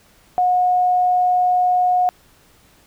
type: tone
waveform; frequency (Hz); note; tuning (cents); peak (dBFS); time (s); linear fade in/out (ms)
sine; 725; F#5; -35; -13; 0.38-2.09; 0
effects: pink hiss -53 dBFS RMS until 2.86 s